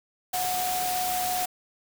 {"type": "tone in noise", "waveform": "sine", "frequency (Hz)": 731, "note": "F#5", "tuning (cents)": -21, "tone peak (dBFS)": -27, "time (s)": [0.33, 1.46], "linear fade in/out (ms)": 10, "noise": "white", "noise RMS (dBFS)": -31, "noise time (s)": [0.33, 1.46], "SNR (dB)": 1, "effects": []}